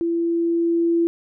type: tone with level ramp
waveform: sine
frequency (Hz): 337.1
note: E4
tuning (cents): +39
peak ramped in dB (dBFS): -19 to -15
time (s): 0.01-1.07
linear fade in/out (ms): 0
effects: none